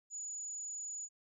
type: tone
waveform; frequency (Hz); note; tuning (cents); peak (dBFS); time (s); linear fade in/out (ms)
sine; 6910; A8; -32; -40; 0.1-1.09; 50
effects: none